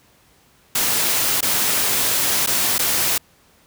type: noise with dropouts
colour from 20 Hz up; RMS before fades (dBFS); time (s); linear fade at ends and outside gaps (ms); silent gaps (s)
white; -19; 0.75-3.18; 5; 1.408-1.426 / 2.463-2.472 / 2.782-2.791
effects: pink hiss -55 dBFS RMS until 3.66 s + high-pass 60 Hz 12 dB/octave